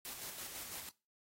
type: noise with tremolo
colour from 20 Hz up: white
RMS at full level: -45 dBFS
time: 0.05-0.89 s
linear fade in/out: 0 ms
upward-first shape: square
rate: 6 Hz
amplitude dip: 35%
effects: noise-tail reverb RT60 0.3 s tail -21 dB re dry + AAC 48 kbps